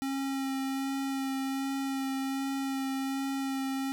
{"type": "tone with vibrato", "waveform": "square", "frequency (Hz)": 270, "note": "C#4", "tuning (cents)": -45, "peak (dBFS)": -31, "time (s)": [0.02, 3.92], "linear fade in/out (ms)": 0, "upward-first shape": "sine", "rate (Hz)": 1.3, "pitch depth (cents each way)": 14, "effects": []}